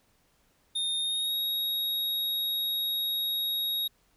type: tone with pitch glide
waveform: square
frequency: 3668 to 3780 Hz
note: A#7 to A#7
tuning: -29 to +23 cents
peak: -28 dBFS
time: 0.75-3.88 s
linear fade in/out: 10 ms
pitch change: +52 cents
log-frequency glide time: 0.99-1.35 s
effects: pink hiss -68 dBFS RMS until 4.16 s